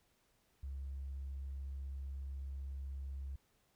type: tone with tanh clipping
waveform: triangle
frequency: 68 Hz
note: C#2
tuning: 33 cents flat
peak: -40 dBFS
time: 0.63-3.36 s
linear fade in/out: 5 ms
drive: 2 dB
effects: pink hiss -75 dBFS RMS until 3.75 s